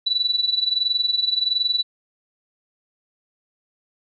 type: tone with amplitude modulation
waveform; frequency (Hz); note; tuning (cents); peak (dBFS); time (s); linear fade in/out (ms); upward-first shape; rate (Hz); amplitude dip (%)
sine; 3954; B7; +1; -15; 0.06-1.83; 10; sine; 21.4; 80
effects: none